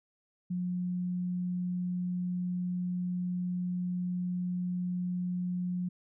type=tone; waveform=sine; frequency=179.4 Hz; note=F3; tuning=47 cents sharp; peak=-30 dBFS; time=0.5-5.89 s; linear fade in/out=10 ms; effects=none